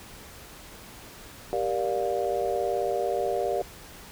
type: chord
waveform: sine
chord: G minor seventh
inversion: none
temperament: just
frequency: 392 / 470.4 / 588 / 705.6 Hz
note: G4 / Bb4 / D5 / F5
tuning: 0 / +16 / +2 / +18 cents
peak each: -30 dBFS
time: 1.53-3.62 s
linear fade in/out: 0 ms
effects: pink hiss -46 dBFS RMS until 4.11 s